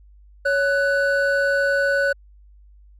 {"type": "tone pair together", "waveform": "triangle", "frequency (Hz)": [558, 1489.7], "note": ["C#5", "F#6"], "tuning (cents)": [11, 11], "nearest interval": "octave + perfect fourth", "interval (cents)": 1700, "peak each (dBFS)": -18, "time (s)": [0.45, 2.13], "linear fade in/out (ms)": 10, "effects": ["added 50 Hz sine -46 dBFS peak until 2.99 s"]}